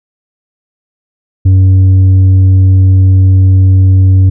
sine tone with tanh clipping, 94.5 Hz, F#2, 37 cents sharp, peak -3 dBFS, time 1.45-4.3 s, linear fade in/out 10 ms, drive 4 dB, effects none

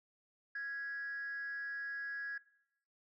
sine tone with frequency modulation, 1661.2 Hz, G#6, in tune, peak -37 dBFS, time 0.55-2.38 s, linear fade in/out 5 ms, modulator 276 Hz, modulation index 0.24, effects noise-tail reverb RT60 0.8 s tail -20 dB re dry + tanh soft clip ceiling -35 dBFS

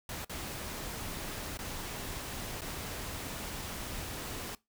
pink noise with dropouts, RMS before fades -40 dBFS, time 0.09-4.55 s, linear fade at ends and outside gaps 2 ms, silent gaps 0.247-0.295 / 1.573-1.589 / 2.61-2.617 s, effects noise-tail reverb RT60 0.2 s tail -21 dB re dry

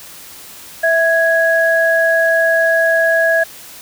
sine tone pair together, 657.2 / 1661.2 Hz, E5 / G#6, -5 / 0 cents, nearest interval octave + major third, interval 1605 cents, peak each -13 dBFS, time 0.83-3.44 s, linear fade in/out 10 ms, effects white hiss -36 dBFS RMS until 3.81 s

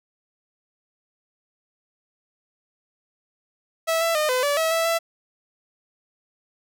sawtooth tone with pitch steps, 653 / 665 / 610 / 507 / 576 / 646 / 658 / 666 Hz, E5 / E5 / D#5 / B4 / D5 / E5 / E5 / E5, -17 / +15 / -34 / +45 / -34 / -35 / -3 / +18 cents, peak -16 dBFS, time 3.87-4.99 s, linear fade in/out 20 ms, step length 140 ms, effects none

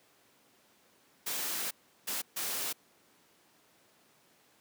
white noise bursts at uneven times, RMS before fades -35 dBFS, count 3, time 1.26-1.71 / 2.07-2.22 / 2.36-2.73 s, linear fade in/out 10 ms, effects pink hiss -65 dBFS RMS until 4.6 s + high-pass 200 Hz 12 dB/octave

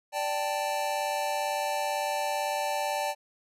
square chord, D suspended fourth, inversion none, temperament just, 587.3 / 783.1 / 881 Hz, D5 / G5 / A5, 0 / -2 / +2 cents, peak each -33 dBFS, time 0.12-3.15 s, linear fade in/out 50 ms, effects resampled to 32000 Hz

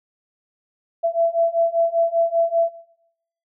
sine beating tone pair, 667 / 672.1 Hz, E5 / E5, +20 / +33 cents, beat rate 5.1 Hz, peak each -20 dBFS, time 1.03-2.7 s, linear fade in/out 20 ms, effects noise-tail reverb RT60 0.8 s tail -19 dB re dry

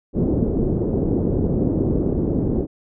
white low-pass noise, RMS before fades -20 dBFS, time 0.13-2.67 s, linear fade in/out 50 ms, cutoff 390 Hz, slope 24 dB/octave, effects none

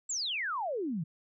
sine exponential sweep, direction down, 7860 to 146.83 Hz, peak -31 dBFS, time 0.09-1.04 s, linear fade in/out 10 ms, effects none

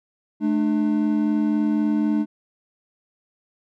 triangle tone pair together, 215.6 / 299.5 Hz, A3 / D4, -35 / +34 cents, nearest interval tritone, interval 569 cents, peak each -19 / -19 dBFS, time 0.4-2.26 s, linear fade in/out 50 ms, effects none

